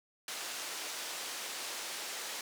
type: band-pass noise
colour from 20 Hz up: white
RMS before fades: -41 dBFS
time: 0.28-2.41 s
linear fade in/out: 2 ms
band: 370 to 7300 Hz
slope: 12 dB/octave
effects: none